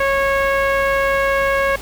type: tone with low-pass filter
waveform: sawtooth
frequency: 549 Hz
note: C#5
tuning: 17 cents flat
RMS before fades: -17 dBFS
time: 0-1.76 s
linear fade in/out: 5 ms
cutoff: 2000 Hz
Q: 2.2
effects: added 50 Hz sine -32 dBFS peak until 1.81 s + pink hiss -35 dBFS RMS until 1.81 s